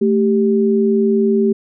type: tone pair together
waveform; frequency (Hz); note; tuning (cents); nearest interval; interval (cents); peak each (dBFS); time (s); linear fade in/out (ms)
sine; 220 / 392; A3 / G4; 0 / 0; minor seventh; 1000; -14; 0.01-1.53; 10
effects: none